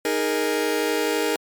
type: chord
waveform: sawtooth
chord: D# suspended fourth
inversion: none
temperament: just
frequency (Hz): 311.1 / 414.8 / 466.7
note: D#4 / G#4 / A#4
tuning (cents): 0 / -2 / +2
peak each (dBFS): -22 / -21 / -20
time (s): 0.05-1.36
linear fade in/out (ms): 2
effects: MP3 96 kbps